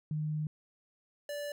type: tone pair in turn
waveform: sine / square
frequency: 153 / 581.8 Hz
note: D#3 / D5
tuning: -29 / -16 cents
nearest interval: octave + major seventh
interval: 2313 cents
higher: second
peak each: -31 / -37 dBFS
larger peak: first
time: 0.11-0.47 / 1.29-1.52 s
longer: first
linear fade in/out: 2 ms
effects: none